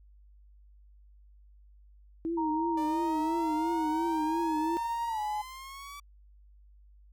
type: tone with vibrato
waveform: sine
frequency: 322.3 Hz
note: E4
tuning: 39 cents flat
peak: -29 dBFS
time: 2.25-4.77 s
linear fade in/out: 0 ms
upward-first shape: triangle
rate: 2.9 Hz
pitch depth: 98 cents each way
type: tone with pitch glide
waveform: sine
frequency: 932.3 to 845.1 Hz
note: A#5 to G#5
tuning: 0 to +30 cents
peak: -30 dBFS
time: 2.37-5.42 s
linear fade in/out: 10 ms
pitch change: -170 cents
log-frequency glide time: 5.08-5.2 s
type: exponential sweep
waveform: sawtooth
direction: up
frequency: 587.3 to 1156 Hz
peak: -39 dBFS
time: 2.77-6 s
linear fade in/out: 5 ms
effects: added 50 Hz sine -54 dBFS peak until 7.12 s